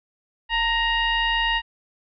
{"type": "tone with frequency modulation", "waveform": "sine", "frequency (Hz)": 1871, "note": "A#6", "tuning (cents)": 6, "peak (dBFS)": -19, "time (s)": [0.49, 1.62], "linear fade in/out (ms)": 50, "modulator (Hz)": 957, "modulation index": 1.3, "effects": []}